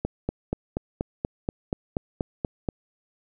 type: click train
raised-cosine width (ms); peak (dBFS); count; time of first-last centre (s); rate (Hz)
2; -12; 12; 0.05-2.688; 4.17
effects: none